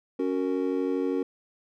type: chord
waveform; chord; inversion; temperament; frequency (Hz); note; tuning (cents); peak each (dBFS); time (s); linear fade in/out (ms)
triangle; F# major; second; just; 277.5 / 370 / 462.5; C#4 / F#4 / A#4; +2 / 0 / -14; -26 / -28 / -28; 0.19-1.23; 5
effects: none